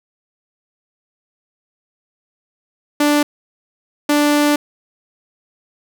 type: tone bursts at uneven times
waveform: sawtooth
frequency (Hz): 293.7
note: D4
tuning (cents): 0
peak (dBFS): -8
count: 2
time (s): 3-3.23 / 4.09-4.56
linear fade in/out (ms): 5
effects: none